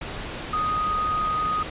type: tone in noise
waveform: sine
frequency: 1244.5 Hz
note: D#6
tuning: in tune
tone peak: -22 dBFS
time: 0.53-1.63 s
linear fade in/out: 5 ms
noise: pink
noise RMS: -33 dBFS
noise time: 0.01-1.7 s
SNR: +8 dB
effects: resampled to 8000 Hz